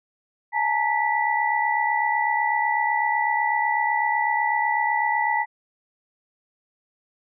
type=tone cluster; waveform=sine; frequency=849 / 917 / 1966 Hz; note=G#5 / A#5 / B6; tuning=+38 / -29 / -8 cents; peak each=-24 dBFS; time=0.52-5.46 s; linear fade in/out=50 ms; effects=none